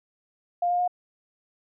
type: tone with pitch steps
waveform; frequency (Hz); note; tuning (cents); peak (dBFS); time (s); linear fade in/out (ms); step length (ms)
sine; 702 / 709.3 / 716.8; F5 / F5 / F5; +9 / +27 / +45; -21; 0.62-0.878; 5; 86
effects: none